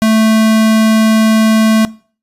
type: tone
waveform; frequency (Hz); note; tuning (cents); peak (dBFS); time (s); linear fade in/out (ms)
square; 220; A3; 0; -8; 0.02-1.85; 0
effects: noise-tail reverb RT60 0.4 s tail -20 dB re dry + resampled to 32000 Hz